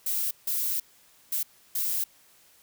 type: noise bursts at uneven times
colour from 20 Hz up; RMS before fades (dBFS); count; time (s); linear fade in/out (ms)
violet; -28; 4; 0.06-0.31 / 0.47-0.8 / 1.32-1.43 / 1.75-2.04; 5
effects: white hiss -59 dBFS RMS until 2.62 s